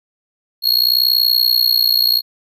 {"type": "tone with amplitude modulation", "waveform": "square", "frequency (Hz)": 4301, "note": "C8", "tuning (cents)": 47, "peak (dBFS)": -8, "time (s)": [0.62, 2.22], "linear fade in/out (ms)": 50, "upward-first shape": "sine", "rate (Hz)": 60.7, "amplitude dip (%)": 95, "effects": []}